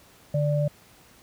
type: tone pair together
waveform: sine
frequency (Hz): 146.83 / 587.3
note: D3 / D5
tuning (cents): 0 / 0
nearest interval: 2 octaves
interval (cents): 2400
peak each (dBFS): -22 / -26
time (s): 0.34-0.68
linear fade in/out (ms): 5
effects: pink hiss -54 dBFS RMS until 1.22 s + high-pass 60 Hz 12 dB/octave